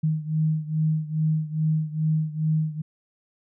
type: beating tone pair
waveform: sine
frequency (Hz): 155.56 / 157.96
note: D#3 / D#3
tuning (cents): 0 / +26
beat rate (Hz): 2.4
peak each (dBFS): -23 / -26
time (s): 0.03-2.82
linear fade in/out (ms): 10
effects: none